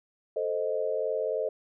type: chord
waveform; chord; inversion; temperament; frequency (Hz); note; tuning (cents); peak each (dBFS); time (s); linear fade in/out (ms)
sine; A diminished; none; equal; 440 / 523.3 / 622.3; A4 / C5 / Eb5; 0 / 0 / 0; -31; 0.36-1.49; 5
effects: none